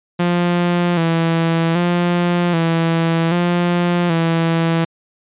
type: tone with vibrato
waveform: sawtooth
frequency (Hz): 170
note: F3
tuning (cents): -46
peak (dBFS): -10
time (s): 0.19-4.85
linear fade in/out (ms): 10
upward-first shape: square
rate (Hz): 0.64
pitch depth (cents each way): 49
effects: resampled to 8000 Hz